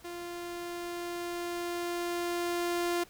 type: tone with level ramp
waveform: sawtooth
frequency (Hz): 347.6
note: F4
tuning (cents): -8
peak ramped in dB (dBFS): -35 to -24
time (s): 0.04-3.04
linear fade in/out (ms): 10
effects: pink hiss -57 dBFS RMS until 3.09 s